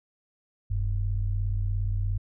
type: tone pair together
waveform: sine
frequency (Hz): 41.46 / 98.6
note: E1 / G2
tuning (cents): +11 / +11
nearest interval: octave + minor third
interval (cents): 1500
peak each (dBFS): -27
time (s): 0.7-2.18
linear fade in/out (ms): 10
effects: none